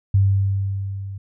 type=tone with level ramp; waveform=sine; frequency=98 Hz; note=G2; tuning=in tune; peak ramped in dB=-11 to -29 dBFS; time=0.14-1.18 s; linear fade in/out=5 ms; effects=none